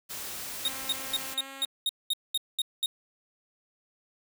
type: noise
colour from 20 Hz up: white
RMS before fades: -38 dBFS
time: 0.09-1.35 s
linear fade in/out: 20 ms
type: tone with pitch glide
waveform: 5% pulse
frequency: 266.2 to 271.6 Hz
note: C4 to C#4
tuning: +30 to -35 cents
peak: -30 dBFS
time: 0.64-1.66 s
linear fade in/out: 20 ms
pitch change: +35 cents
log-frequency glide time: 1.35-1.48 s
type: tone bursts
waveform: 45% pulse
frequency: 3729 Hz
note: A#7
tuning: in tune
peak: -25 dBFS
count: 10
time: 0.65-2.86 s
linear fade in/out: 2 ms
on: 32 ms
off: 210 ms
effects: none